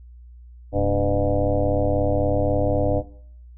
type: tone with frequency modulation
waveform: sine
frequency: 293.7 Hz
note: D4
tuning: in tune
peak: -17 dBFS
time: 0.72-3.03 s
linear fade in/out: 50 ms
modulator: 104 Hz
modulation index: 3.6
effects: noise-tail reverb RT60 0.6 s tail -18 dB re dry + added 60 Hz sine -41 dBFS peak until 3.57 s